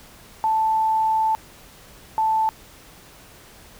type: tone pair in turn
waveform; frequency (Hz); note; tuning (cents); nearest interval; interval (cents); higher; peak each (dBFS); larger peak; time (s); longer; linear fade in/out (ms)
sine; 880 / 880; A5 / A5; 0 / 0; unison; 0; neither; -17; neither; 0.44-1.35 / 2.18-2.49; first; 0
effects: pink hiss -47 dBFS RMS until 3.79 s